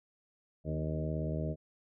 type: harmonic tone with a mistuned harmonic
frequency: 77.78 Hz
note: D#2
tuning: in tune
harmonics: 1 / 2 / 3 / 4 / 5 / 6 / 7 / 8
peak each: -38 / -35 / -43 / -43 / -45 / -45 / -46 / -42 dBFS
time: 0.64-1.56 s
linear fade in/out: 50 ms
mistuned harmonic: 3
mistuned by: +30 cents
effects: none